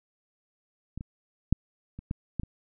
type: clicks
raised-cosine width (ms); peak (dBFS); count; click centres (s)
5; -23 / -25 / -8 / -27 / -18 / -17 / -25; 7; 0.976 / 1.009 / 1.526 / 1.99 / 2.111 / 2.397 / 2.434
effects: none